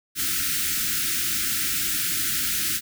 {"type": "band-stop noise", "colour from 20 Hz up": "white", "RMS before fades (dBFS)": -25, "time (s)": [0.15, 2.81], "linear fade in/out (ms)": 50, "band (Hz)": [360, 1300], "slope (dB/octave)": 96, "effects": []}